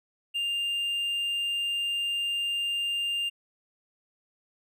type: tone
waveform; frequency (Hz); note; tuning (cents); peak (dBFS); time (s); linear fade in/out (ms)
triangle; 2800; F7; +4; -25; 0.34-3.3; 20
effects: none